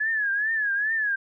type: tone with vibrato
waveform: sine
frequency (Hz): 1698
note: G#6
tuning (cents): +38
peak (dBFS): -22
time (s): 0-1.16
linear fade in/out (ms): 10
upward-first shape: triangle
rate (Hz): 2.4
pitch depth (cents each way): 130
effects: none